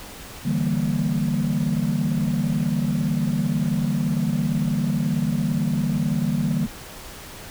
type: chord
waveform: sine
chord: E half-diminished seventh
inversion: third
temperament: equal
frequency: 146.83 / 164.81 / 196 / 233.1 Hz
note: D3 / E3 / G3 / Bb3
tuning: 0 / 0 / 0 / 0 cents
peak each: -24 dBFS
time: 0.45-6.67 s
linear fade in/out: 10 ms
effects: tanh soft clip ceiling -14 dBFS + pink hiss -39 dBFS RMS until 7.5 s